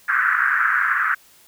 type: band-pass noise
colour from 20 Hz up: white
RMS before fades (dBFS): -19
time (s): 0.08-1.15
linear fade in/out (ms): 10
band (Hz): 1300 to 1700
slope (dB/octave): 48
effects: white hiss -52 dBFS RMS until 1.47 s

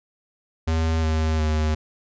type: tone with pitch steps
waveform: square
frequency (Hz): 80.7 / 79.04 / 77.41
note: E2 / D#2 / D#2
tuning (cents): -36 / +28 / -8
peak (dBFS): -20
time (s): 0.67-1.75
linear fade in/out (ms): 10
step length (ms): 360
effects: resampled to 16000 Hz

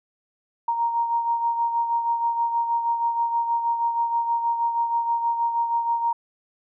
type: beating tone pair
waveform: sine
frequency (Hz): 932.3 / 938.6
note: A#5 / A#5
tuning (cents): 0 / +12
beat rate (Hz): 6.3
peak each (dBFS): -21 / -30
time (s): 0.68-6.13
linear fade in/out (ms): 5
effects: none

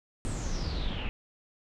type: noise with low-pass filter sweep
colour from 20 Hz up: brown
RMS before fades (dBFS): -32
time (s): 0.25-1.09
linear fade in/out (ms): 0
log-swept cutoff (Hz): 8700 to 2600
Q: 8
effects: none

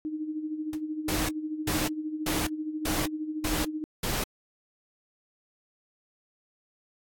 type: tone with tremolo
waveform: sine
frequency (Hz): 308.7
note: D#4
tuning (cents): -14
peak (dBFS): -28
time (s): 0.05-3.84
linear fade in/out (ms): 0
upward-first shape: sine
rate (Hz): 13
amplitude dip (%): 60
type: noise with exponential decay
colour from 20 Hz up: pink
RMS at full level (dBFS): -38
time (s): 0.73-0.81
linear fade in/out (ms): 2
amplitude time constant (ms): 17
type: noise bursts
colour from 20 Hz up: pink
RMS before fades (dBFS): -29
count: 6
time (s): 1.08-4.24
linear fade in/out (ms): 5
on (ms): 210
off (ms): 380
effects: AAC 64 kbps

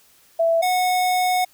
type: tone pair in turn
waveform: sine / square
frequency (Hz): 663 / 731.9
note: E5 / F#5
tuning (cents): +10 / -19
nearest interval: major second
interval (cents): 171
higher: second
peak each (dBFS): -15 / -18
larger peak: first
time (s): 0.39-0.62 / 0.62-1.45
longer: second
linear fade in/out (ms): 10
effects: white hiss -55 dBFS RMS until 1.53 s

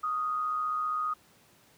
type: tone with amplitude modulation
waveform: sine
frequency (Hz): 1244.5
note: D#6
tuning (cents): 0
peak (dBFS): -26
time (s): 0.03-1.14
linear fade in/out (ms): 10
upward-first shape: sine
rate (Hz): 135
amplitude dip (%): 40
effects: pink hiss -61 dBFS RMS until 1.77 s + high-pass 100 Hz 12 dB/octave

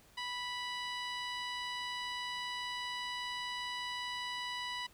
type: tone with low-pass filter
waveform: 15% pulse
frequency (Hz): 985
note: B5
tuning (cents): -5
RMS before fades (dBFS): -40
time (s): 0.17-4.87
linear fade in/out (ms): 10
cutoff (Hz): 5800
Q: 1.2
effects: pink hiss -63 dBFS RMS until 4.93 s

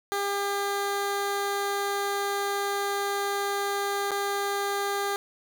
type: tone with dropouts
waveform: 15% pulse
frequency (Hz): 401.3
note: G4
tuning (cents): +41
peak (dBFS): -20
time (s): 0.12-5.16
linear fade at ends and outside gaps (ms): 0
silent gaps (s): 4.109-4.116
effects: none

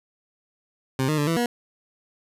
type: tone with pitch steps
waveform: 20% pulse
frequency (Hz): 132 / 153.7 / 146.5 / 165.5 / 240.1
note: C3 / D#3 / D3 / E3 / B3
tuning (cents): +16 / -21 / -4 / +7 / -49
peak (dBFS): -16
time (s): 0.99-1.46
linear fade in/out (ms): 2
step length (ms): 94
effects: resampled to 32000 Hz

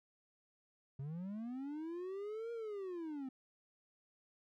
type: linear two-way sweep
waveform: triangle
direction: up then down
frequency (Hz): 130.9 to 472.1 to 254.8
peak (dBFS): -39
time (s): 0.99-3.29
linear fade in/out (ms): 5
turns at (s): 2.52
effects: none

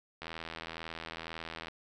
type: click train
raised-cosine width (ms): 0.3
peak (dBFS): -24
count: 121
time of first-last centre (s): 0.22-1.683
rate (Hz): 82
effects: none

